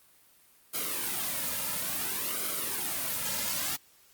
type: noise with flanger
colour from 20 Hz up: white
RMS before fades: -32 dBFS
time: 0.73-3.77 s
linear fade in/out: 20 ms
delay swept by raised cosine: 1.1 to 2.7 ms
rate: 0.58 Hz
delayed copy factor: -0.9
effects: white hiss -61 dBFS RMS until 4.13 s + Opus 32 kbps